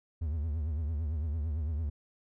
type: tone with vibrato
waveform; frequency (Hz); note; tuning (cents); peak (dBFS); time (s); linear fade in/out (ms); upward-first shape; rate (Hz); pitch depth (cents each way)
triangle; 77.4; D#2; -9; -28; 0.21-1.9; 10; triangle; 8.9; 170
effects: none